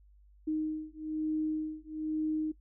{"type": "beating tone pair", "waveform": "sine", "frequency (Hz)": [310, 311.1], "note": ["D#4", "D#4"], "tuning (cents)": [-6, 0], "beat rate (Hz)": 1.1, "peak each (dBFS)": [-34, -34], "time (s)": [0.47, 2.52], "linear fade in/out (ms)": 10, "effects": ["noise-tail reverb RT60 0.1 s tail -18 dB re dry", "added 50 Hz sine -57 dBFS peak until 2.6 s"]}